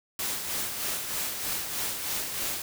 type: noise with tremolo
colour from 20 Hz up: white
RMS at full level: -30 dBFS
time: 0.19-2.62 s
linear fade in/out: 2 ms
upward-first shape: sine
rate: 3.2 Hz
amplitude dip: 45%
effects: none